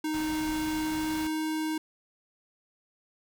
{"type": "tone with pitch glide", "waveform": "square", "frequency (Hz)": [310.3, 313.2], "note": ["D#4", "D#4"], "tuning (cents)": [-5, 11], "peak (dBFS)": -29, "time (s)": [0.04, 1.78], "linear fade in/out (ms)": 5, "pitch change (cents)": 16, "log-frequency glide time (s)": [0.53, 1.4]}
{"type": "band-stop noise", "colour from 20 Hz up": "pink", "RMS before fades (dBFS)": -41, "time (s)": [0.14, 1.27], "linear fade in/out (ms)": 0, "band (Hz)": [350, 550], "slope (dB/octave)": 96}
{"effects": []}